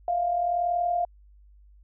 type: tone pair together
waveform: sine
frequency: 660.2 / 701 Hz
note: E5 / F5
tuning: +2 / +6 cents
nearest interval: minor second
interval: 104 cents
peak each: -32 / -23 dBFS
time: 0.08-1.05 s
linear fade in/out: 2 ms
effects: added 50 Hz sine -51 dBFS peak until 1.83 s